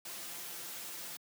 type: noise with comb filter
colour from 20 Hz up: white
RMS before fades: -44 dBFS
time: 0.05-1.17 s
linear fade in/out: 5 ms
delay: 5.8 ms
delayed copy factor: +0.55
effects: high-pass 150 Hz 12 dB/octave